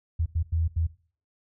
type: tone bursts at uneven times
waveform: sine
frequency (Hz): 82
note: E2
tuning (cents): -9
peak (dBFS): -22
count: 4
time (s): 0.19-0.26 / 0.35-0.43 / 0.52-0.68 / 0.76-0.87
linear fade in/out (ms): 10
effects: noise-tail reverb RT60 0.4 s tail -17 dB re dry